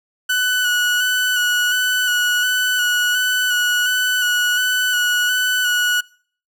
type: tone with vibrato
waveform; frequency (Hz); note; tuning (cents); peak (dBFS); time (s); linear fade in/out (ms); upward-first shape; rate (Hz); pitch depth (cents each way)
30% pulse; 1480; F#6; 0; -13; 0.29-6.01; 10; square; 1.4; 19
effects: noise-tail reverb RT60 0.5 s tail -24 dB re dry